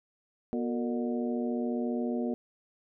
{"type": "harmonic tone with a mistuned harmonic", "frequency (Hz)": 120.9, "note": "B2", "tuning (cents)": -36, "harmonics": [2, 3, 4, 5, 6], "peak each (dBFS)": [-30, -36, -37, -40, -44], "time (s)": [0.53, 2.34], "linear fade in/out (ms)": 0, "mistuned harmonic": 4, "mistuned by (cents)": -98, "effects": []}